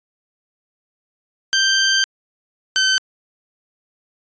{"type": "tone pair in turn", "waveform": "15% pulse", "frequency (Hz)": [1568, 1536.6], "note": ["G6", "G6"], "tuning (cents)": [0, -35], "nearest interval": "unison", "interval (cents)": 35, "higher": "first", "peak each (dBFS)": -7, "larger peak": "neither", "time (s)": [[1.53, 2.04], [2.76, 2.98]], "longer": "first", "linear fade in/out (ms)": 0, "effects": ["resampled to 16000 Hz"]}